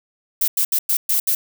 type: noise bursts at uneven times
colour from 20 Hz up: violet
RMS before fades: -18 dBFS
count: 6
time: 0.41-0.48 / 0.57-0.65 / 0.72-0.79 / 0.89-0.97 / 1.09-1.2 / 1.27-1.35 s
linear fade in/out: 5 ms
effects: none